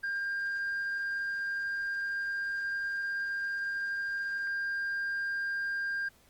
sine tone with tanh clipping, 1600 Hz, G6, 35 cents sharp, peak -31 dBFS, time 0.03-6.09 s, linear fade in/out 10 ms, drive 1 dB, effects pink hiss -63 dBFS RMS until 6.29 s + Opus 24 kbps

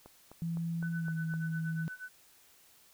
click train, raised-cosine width 1 ms, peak -36 dBFS, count 6, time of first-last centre 0.06-1.339 s, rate 3.91 Hz
sine tone with pitch glide, 167.1 to 161.5 Hz, E3 to E3, +24 to -35 cents, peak -32 dBFS, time 0.42-1.88 s, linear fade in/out 0 ms, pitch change -59 cents, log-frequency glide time 0.97-1.1 s
sine tone with tremolo, 1500 Hz, F#6, 23 cents sharp, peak -39 dBFS, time 0.82-2.09 s, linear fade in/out 10 ms, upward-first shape sine, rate 8.4 Hz, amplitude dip 90%
effects white hiss -62 dBFS RMS until 2.93 s

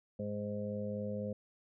harmonic tone, 103.83 Hz, G#2, in tune, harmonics 1 / 2 / 4 / 5 / 6, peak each -43 / -39 / -47 / -40 / -49 dBFS, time 0.19-1.33 s, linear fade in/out 5 ms, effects none

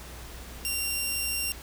10% pulse tone, 2766 Hz, F7, 17 cents flat, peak -19 dBFS, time 0.65-1.52 s, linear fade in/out 0 ms, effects added 60 Hz sine -43 dBFS peak until 1.62 s + pink hiss -45 dBFS RMS until 1.62 s

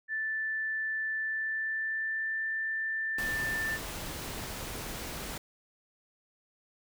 sine tone with pitch glide, 1760 to 1776.3 Hz, A6 to A6, 0 to +16 cents, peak -30 dBFS, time 0.08-3.79 s, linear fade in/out 50 ms, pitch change +16 cents, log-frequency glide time 1.17-2.44 s
pink noise, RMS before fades -39 dBFS, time 3.18-5.38 s, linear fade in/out 5 ms
effects none

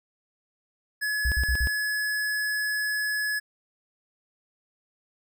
square tone, 1700 Hz, G#6, 40 cents sharp, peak -26 dBFS, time 1.01-3.4 s, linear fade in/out 20 ms
sine tone bursts, 61.74 Hz, B1, in tune, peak -22 dBFS, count 4, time 1.25-1.672 s, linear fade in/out 0 ms, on 68 ms, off 50 ms
effects none

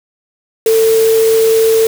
sine tone in noise, 447.5 Hz, A4, 29 cents sharp, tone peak -7 dBFS, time 0.66-1.87 s, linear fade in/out 2 ms, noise white, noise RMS -22 dBFS, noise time 0.66-1.87 s, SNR +12 dB, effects none

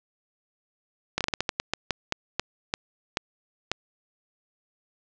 slowing click train, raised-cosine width 0.2 ms, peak -7 dBFS, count 15, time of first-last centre 1.18-3.716 s, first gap 27 ms, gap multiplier 1.26, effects low-pass 7000 Hz 12 dB/octave

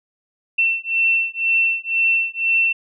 sine beating tone pair, 2693 / 2695 Hz, E7 / E7, +36 / +38 cents, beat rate 2 Hz, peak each -19 dBFS, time 0.58-2.73 s, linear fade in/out 10 ms, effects none

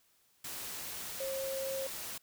sine tone in noise, 537 Hz, C5, 45 cents sharp, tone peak -35 dBFS, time 1.2-1.87 s, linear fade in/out 5 ms, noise white, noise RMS -42 dBFS, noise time 0.44-2.18 s, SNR +4 dB, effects white hiss -70 dBFS RMS until 2.22 s

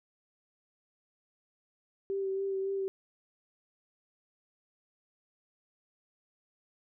sine tone with vibrato, 388.5 Hz, G4, 16 cents flat, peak -30 dBFS, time 2.1-2.88 s, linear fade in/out 0 ms, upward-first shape sine, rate 3.6 Hz, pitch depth 20 cents each way, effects none

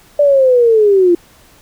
sine linear sweep, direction down, 589 to 339.4 Hz, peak -6 dBFS, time 0.19-1.15 s, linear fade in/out 5 ms, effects pink hiss -46 dBFS RMS until 1.61 s

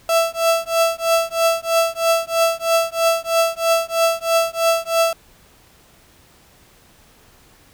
35% pulse tone with tremolo, 663 Hz, E5, 10 cents sharp, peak -10 dBFS, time 0.09-5.13 s, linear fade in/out 2 ms, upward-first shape triangle, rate 3.1 Hz, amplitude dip 100%, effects pink hiss -51 dBFS RMS until 7.73 s

